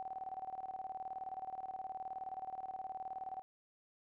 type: tone with tremolo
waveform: sine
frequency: 760 Hz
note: F#5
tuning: 46 cents sharp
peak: -39 dBFS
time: 0-3.42 s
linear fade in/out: 0 ms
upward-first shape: square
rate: 19 Hz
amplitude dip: 75%
effects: none